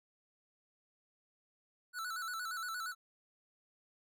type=tone with vibrato; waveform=square; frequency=1396.9 Hz; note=F6; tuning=in tune; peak=-39 dBFS; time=1.93-2.95 s; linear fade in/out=50 ms; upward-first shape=square; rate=8.6 Hz; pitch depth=90 cents each way; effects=none